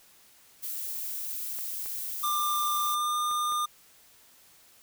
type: noise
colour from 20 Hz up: violet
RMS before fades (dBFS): -35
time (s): 0.62-2.96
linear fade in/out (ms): 20
type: clicks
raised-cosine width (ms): 0.5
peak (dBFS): -32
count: 4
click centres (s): 1.588 / 1.859 / 3.313 / 3.522
type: tone with pitch glide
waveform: square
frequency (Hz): 1193 to 1209.7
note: D6 to D#6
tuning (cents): +27 to -49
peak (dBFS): -27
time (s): 2.23-3.66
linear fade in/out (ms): 10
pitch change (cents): +24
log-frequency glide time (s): 2.81-3.17
effects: white hiss -58 dBFS RMS until 4.82 s